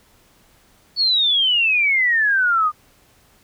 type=exponential sweep; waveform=sine; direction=down; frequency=4486 to 1201 Hz; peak=-14 dBFS; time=0.96-2.72 s; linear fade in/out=50 ms; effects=pink hiss -55 dBFS RMS until 3.43 s

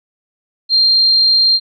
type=tone; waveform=sine; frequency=4186 Hz; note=C8; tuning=in tune; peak=-8 dBFS; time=0.69-1.6 s; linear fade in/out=50 ms; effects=none

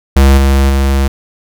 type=tone with level steps; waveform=square; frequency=68.1 Hz; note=C#2; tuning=30 cents flat; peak=-4 / -7 / -9 dBFS; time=0.16-1.08 s; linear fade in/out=5 ms; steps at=0.37 / 0.69 s; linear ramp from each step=10 ms; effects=none

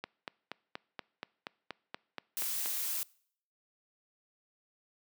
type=click train; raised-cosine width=0.3 ms; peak=-22 dBFS; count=12; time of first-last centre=0.04-2.659 s; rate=4.2 Hz
type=noise; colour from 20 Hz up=blue; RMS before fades=-35 dBFS; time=2.37-3.03 s; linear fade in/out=0 ms
effects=noise-tail reverb RT60 0.6 s tail -24 dB re dry + high-pass 200 Hz 12 dB/octave

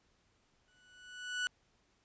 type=tone with exponential growth; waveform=30% pulse; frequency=1479 Hz; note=F#6; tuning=1 cent flat; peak=-28 dBFS; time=0.68-1.47 s; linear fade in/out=0 ms; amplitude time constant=170 ms; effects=pink hiss -73 dBFS RMS until 2.04 s + resampled to 16000 Hz

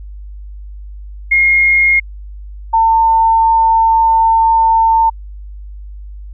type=tone pair in turn; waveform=sine; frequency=2143 / 901 Hz; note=C7 / A5; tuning=+41 / +41 cents; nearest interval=octave + minor third; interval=1500 cents; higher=first; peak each=-7 dBFS; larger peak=neither; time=1.31-2 / 2.73-5.1 s; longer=second; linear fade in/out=10 ms; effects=added 50 Hz sine -27 dBFS peak until 6.33 s

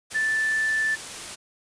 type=tone in noise; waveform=sine; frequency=1760 Hz; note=A6; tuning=in tune; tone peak=-21 dBFS; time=0.14-0.96 s; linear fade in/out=20 ms; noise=white; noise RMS=-36 dBFS; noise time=0.1-1.36 s; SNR=+12 dB; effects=resampled to 22050 Hz

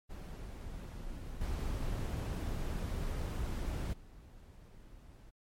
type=noise with level steps; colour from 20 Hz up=brown; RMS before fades=-44 / -36 / -54 dBFS; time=0.09-5.31 s; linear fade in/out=20 ms; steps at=1.41 / 3.93 s; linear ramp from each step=2 ms; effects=MP3 64 kbps

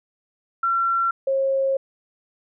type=tone pair in turn; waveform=sine; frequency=1360 / 539.7 Hz; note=F6 / C#5; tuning=-46 / -46 cents; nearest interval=octave + major third; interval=1600 cents; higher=first; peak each=-18 dBFS; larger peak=neither; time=0.63-1.11 / 1.27-1.77 s; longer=second; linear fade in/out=5 ms; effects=none

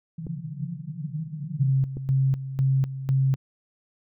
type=band-pass noise; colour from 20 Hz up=pink; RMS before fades=-33 dBFS; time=0.18-1.7 s; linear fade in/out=5 ms; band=140 to 170 Hz; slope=96 dB/octave
type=clicks; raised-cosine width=3 ms; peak=-22 dBFS; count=2; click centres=0.268 / 1.97 s
type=tone with tremolo; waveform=sine; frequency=134.1 Hz; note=C3; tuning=43 cents sharp; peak=-18 dBFS; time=1.59-3.36 s; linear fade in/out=20 ms; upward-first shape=square; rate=2 Hz; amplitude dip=75%
effects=none

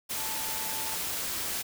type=tone in noise; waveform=sine; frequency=880 Hz; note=A5; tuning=in tune; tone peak=-41 dBFS; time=0.16-0.96 s; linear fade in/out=20 ms; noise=white; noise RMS=-33 dBFS; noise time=0.09-1.63 s; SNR=-11 dB; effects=none

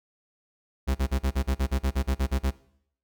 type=tone bursts; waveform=45% pulse; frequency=66.8 Hz; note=C2; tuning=36 cents sharp; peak=-22 dBFS; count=14; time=0.87-2.511 s; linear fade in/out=20 ms; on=81 ms; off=39 ms; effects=noise-tail reverb RT60 0.7 s tail -20 dB re dry

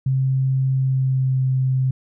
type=tone with pitch glide; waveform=sine; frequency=132.6 to 130.7 Hz; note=C3 to C3; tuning=+23 to -1 cents; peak=-16 dBFS; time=0.06-1.91 s; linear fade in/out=5 ms; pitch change=-24 cents; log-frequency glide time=0.74-1.43 s; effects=none

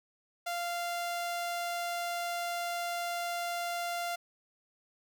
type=tone; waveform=sawtooth; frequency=694 Hz; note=F5; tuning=11 cents flat; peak=-29 dBFS; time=0.46-4.16 s; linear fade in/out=10 ms; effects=none

